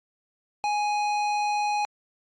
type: tone with hard clipping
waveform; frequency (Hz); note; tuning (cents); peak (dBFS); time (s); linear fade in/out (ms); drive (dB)
sine; 832; G#5; +3; -25; 0.64-1.85; 0; 15
effects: low-pass 7000 Hz 12 dB/octave + AAC 64 kbps